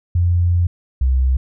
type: tone pair in turn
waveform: sine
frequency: 87.5 / 64.7 Hz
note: F2 / C2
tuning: +4 / -19 cents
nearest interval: perfect fourth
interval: 523 cents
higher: first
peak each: -12 dBFS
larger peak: neither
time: 0.15-0.67 / 1.01-1.37 s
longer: first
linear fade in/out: 5 ms
effects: none